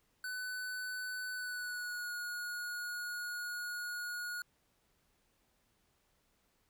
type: tone with pitch glide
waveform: square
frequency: 1500 to 1445.6 Hz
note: F#6 to F#6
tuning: +23 to -41 cents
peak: -39 dBFS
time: 0.24-4.42 s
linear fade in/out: 2 ms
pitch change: -64 cents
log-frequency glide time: 1.34-2.12 s
effects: pink hiss -75 dBFS RMS until 6.69 s